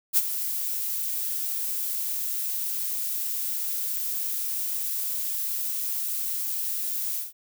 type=noise with ADSR envelope; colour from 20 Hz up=violet; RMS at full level=-18 dBFS; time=0.13-7.33 s; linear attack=44 ms; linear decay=34 ms; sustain=-11 dB; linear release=170 ms; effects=none